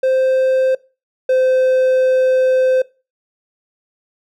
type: tone pair in turn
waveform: triangle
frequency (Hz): 522 / 516.6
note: C5 / C5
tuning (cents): -4 / -22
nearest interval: unison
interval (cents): 18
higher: first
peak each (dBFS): -10 / -9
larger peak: second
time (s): 0.03-0.75 / 1.29-2.82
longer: second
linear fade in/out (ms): 5
effects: noise-tail reverb RT60 0.3 s tail -21 dB re dry